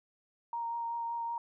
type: tone with vibrato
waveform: sine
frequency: 932.3 Hz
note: A#5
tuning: in tune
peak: -33 dBFS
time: 0.53-1.38 s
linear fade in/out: 2 ms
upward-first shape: triangle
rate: 5.3 Hz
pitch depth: 14 cents each way
effects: none